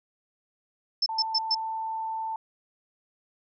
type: tone bursts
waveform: sine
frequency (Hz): 5280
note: E8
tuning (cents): +2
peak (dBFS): -21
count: 4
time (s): 1.02-1.548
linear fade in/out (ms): 5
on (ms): 42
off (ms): 120
type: tone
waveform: sine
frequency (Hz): 889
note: A5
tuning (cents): +18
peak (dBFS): -29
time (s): 1.09-2.36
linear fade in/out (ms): 2
effects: none